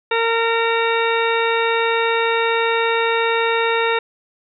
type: harmonic tone with a mistuned harmonic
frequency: 458.7 Hz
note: A#4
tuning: 28 cents flat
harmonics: 1 / 2 / 3 / 4 / 5 / 6 / 8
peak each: -19 / -22 / -24 / -25 / -26 / -27 / -28 dBFS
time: 0.11-3.99 s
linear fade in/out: 5 ms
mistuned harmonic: 8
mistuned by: +16 cents
effects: none